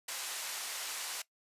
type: band-pass noise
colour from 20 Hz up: white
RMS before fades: -40 dBFS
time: 0.08-1.22 s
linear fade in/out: 5 ms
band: 680 to 9500 Hz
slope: 12 dB/octave
effects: noise-tail reverb RT60 0.1 s tail -18 dB re dry + resampled to 32000 Hz